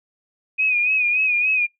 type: tone with vibrato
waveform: sine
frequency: 2489 Hz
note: D#7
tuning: in tune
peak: -16 dBFS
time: 0.58-1.67 s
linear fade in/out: 20 ms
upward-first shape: sine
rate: 3.5 Hz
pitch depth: 59 cents each way
effects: noise-tail reverb RT60 0.2 s tail -26 dB re dry